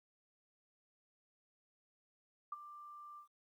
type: tone with ADSR envelope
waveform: sine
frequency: 1184 Hz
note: D6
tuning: 14 cents sharp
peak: -37 dBFS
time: 2.52-3.28 s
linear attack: 5 ms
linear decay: 25 ms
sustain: -13 dB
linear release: 100 ms
effects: 13-bit